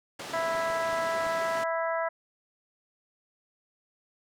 pink band-pass noise, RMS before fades -40 dBFS, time 0.19-1.64 s, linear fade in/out 5 ms, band 220 to 7000 Hz, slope 12 dB/octave
harmonic tone, 329.6 Hz, E4, in tune, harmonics 2 / 3 / 4 / 5 / 6, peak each -29 / -33 / -35 / -37 / -39 dBFS, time 0.33-2.09 s, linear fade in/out 10 ms
clicks, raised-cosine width 3 ms, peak -35 dBFS, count 4, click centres 0.552 / 0.702 / 0.93 / 1.267 s
effects none

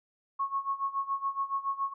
sine tone with tremolo, 1098 Hz, C#6, 17 cents flat, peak -26 dBFS, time 0.39-1.94 s, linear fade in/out 10 ms, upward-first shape sine, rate 7.1 Hz, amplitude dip 85%, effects none

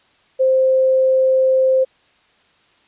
sine tone, 523.3 Hz, C5, in tune, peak -11 dBFS, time 0.39-1.85 s, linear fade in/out 20 ms, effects white hiss -56 dBFS RMS until 2.87 s + resampled to 8000 Hz

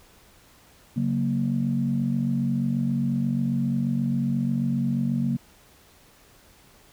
sine chord, F# major, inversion second, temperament equal, 138.59 / 185 / 233.1 Hz, C#3 / F#3 / A#3, 0 / 0 / 0 cents, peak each -26 / -28 / -24 dBFS, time 0.96-5.37 s, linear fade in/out 10 ms, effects tanh soft clip ceiling -13 dBFS + pink hiss -55 dBFS RMS until 6.92 s

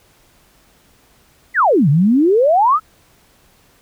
sine exponential two-way sweep, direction down then up, 2093 to 134.4 to 1338 Hz, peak -9 dBFS, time 1.54-2.8 s, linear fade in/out 50 ms, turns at 1.89 s, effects pink hiss -53 dBFS RMS until 3.81 s

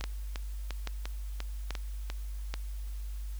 two click trains, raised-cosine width 0.2 ms, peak -20 / -18 dBFS, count 7 / 4, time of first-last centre 0.01-2.101 / 0.04-2.54 s, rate 2.87 / 1.2 Hz, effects added 50 Hz sine -35 dBFS peak until 3.39 s + white hiss -57 dBFS RMS until 3.39 s

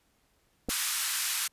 clicks, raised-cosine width 2 ms, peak -21 dBFS, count 2, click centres 0.687 / 0.691 s
white band-pass noise, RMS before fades -31 dBFS, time 0.69-1.48 s, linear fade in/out 10 ms, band 1100 to 13000 Hz, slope 24 dB/octave
effects pink hiss -70 dBFS RMS until 1.52 s + resampled to 32000 Hz

